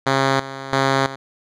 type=tone with tremolo; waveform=5% pulse; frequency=135.2 Hz; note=C#3; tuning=43 cents flat; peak=-4 dBFS; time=0.06-1.16 s; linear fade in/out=10 ms; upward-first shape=square; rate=1.5 Hz; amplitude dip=80%; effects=low-pass 5000 Hz 12 dB/octave